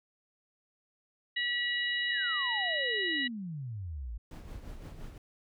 harmonic tone, 968 Hz, B5, 35 cents flat, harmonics 2 / 3 / 4, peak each -31 / -35 / -37 dBFS, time 1.36-3.28 s, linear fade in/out 10 ms
sine exponential sweep, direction down, 1975.5 to 51.1 Hz, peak -36 dBFS, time 2.08-4.18 s, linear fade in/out 10 ms
brown noise with tremolo, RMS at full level -42 dBFS, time 4.31-5.18 s, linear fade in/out 2 ms, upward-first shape sine, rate 5.8 Hz, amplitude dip 50%
effects none

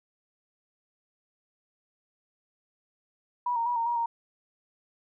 sine tone with pitch steps, 975 / 926 / 968 / 922 / 952 / 930 Hz, B5 / A#5 / B5 / A#5 / A#5 / A#5, -23 / -12 / -35 / -19 / +36 / -4 cents, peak -25 dBFS, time 3.46-4.06 s, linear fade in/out 5 ms, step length 100 ms, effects none

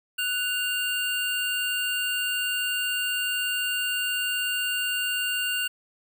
square tone pair together, 1481.1 / 2796 Hz, F#6 / F7, +1 / +1 cents, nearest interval major seventh, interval 1100 cents, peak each -31 / -27 dBFS, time 0.18-5.68 s, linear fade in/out 10 ms, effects none

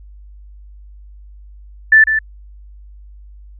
sine tone with echo, 1760 Hz, A6, in tune, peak -4 dBFS, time 1.92-2.04 s, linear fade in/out 5 ms, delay 150 ms, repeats 1, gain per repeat -8 dB, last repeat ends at 2.19 s, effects added 50 Hz sine -36 dBFS peak until 3.59 s

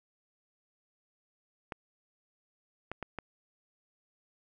clicks, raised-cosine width 0.5 ms, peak -22 dBFS, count 4, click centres 1.722 / 2.916 / 3.027 / 3.187 s, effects none

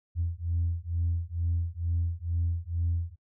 sine beating tone pair, 83.9 / 86.1 Hz, E2 / F2, +31 / -24 cents, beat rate 2.2 Hz, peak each -29 dBFS, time 0.15-3.16 s, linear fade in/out 50 ms, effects noise-tail reverb RT60 0.1 s tail -24 dB re dry + tanh soft clip ceiling -20 dBFS

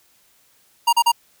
square tone bursts, 939 Hz, A#5, 12 cents sharp, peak -13 dBFS, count 3, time 0.87-1.119 s, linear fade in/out 10 ms, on 59 ms, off 36 ms, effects white hiss -58 dBFS RMS until 1.4 s

